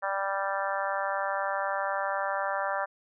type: harmonic tone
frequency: 196 Hz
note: G3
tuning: in tune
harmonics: 3 / 4 / 5 / 6 / 7 / 8 / 9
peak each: -33 / -34 / -35 / -36 / -36 / -37 / -38 dBFS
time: 0.02-2.86 s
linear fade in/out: 20 ms
effects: none